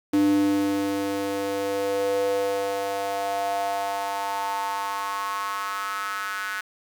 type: tone with high-pass filter sweep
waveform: square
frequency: 99.2 Hz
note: G2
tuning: 21 cents sharp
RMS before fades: -26 dBFS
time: 0.13-6.61 s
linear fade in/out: 5 ms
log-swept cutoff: 290 to 1500 Hz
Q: 5.4
effects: 8-bit